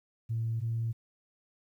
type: tone pair in turn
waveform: sine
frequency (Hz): 113.7 / 114.56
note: A#2 / A#2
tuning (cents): -43 / -30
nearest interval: unison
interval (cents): 13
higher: second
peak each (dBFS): -28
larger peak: neither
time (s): 0.29-0.61 / 0.61-0.93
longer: neither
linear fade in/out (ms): 20
effects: tanh soft clip ceiling -24 dBFS + 11-bit